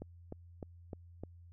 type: click train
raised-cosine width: 2 ms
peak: -29 dBFS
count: 5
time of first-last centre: 0.02-1.236 s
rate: 3.29 Hz
effects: added 86 Hz sine -53 dBFS peak until 1.52 s